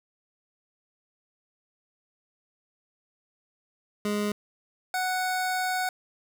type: tone pair in turn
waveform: 25% pulse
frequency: 207.7 / 740.2 Hz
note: G#3 / F#5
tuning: 0 / 0 cents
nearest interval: octave + minor seventh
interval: 2200 cents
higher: second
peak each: -22 dBFS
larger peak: neither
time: 4.05-4.32 / 4.94-5.89 s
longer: second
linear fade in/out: 2 ms
effects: none